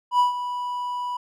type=tone with ADSR envelope; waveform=triangle; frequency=983 Hz; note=B5; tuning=8 cents flat; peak=-12 dBFS; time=0.11-1.17 s; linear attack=83 ms; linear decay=130 ms; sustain=-12 dB; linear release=5 ms; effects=none